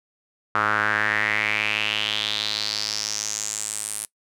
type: tone with band-pass filter sweep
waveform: sawtooth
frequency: 106.2 Hz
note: G#2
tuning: 39 cents sharp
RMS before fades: -25 dBFS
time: 0.55-4.05 s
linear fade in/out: 0 ms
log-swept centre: 1300 to 9800 Hz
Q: 4.8
effects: noise-tail reverb RT60 0.1 s tail -22 dB re dry